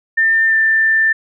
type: tone with pitch glide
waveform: sine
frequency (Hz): 1798 to 1780.4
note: A6 to A6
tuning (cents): +37 to +20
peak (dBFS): -10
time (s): 0.17-1.13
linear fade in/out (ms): 10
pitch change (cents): -17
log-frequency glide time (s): 0.48-0.55
effects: none